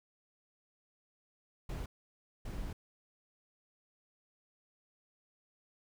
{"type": "noise bursts at uneven times", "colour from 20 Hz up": "brown", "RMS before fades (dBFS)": -40, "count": 2, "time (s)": [[1.69, 1.86], [2.45, 2.73]], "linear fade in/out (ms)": 5, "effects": []}